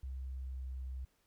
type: tone with pitch glide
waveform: sine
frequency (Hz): 65.41 to 64.7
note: C2 to C2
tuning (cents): 0 to -19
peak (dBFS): -39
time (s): 0.03-1.05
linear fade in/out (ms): 5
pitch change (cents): -19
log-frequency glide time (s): 0.2-0.72
effects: pink hiss -75 dBFS RMS until 1.26 s